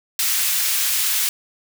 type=high-pass noise; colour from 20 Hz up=white; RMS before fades=-20 dBFS; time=0.19-1.29 s; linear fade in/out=2 ms; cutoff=1700 Hz; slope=12 dB/octave; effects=none